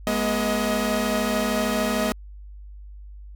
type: tone cluster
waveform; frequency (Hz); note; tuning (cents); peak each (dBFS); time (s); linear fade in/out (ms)
sawtooth; 208.8 / 242 / 631; G#3 / B3 / D#5; +10 / -35 / +24; -22; 0.07-2.12; 0
effects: added 50 Hz sine -38 dBFS peak until 3.35 s